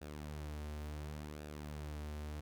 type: tone with flanger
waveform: sawtooth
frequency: 74.9 Hz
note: D2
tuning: 35 cents sharp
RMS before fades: -45 dBFS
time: 0.01-2.41 s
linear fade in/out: 10 ms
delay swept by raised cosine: 0.94 to 6.34 ms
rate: 0.7 Hz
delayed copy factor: -0.5
effects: none